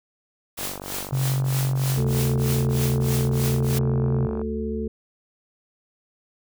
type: noise with tremolo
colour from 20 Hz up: white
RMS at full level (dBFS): -29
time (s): 0.57-3.79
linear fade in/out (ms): 10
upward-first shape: triangle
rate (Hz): 3.2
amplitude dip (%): 100
type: click train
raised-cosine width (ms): 1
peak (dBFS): -20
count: 185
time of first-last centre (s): 0.59-4.415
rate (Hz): 48.1
type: tone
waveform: sine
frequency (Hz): 132.6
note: C3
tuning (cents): +23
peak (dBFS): -20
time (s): 1.12-4.27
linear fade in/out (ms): 10
type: harmonic tone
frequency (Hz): 73.42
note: D2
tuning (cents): 0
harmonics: 1 / 3 / 5 / 6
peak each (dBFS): -31 / -28 / -34 / -30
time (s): 1.97-4.88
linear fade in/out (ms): 5
effects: none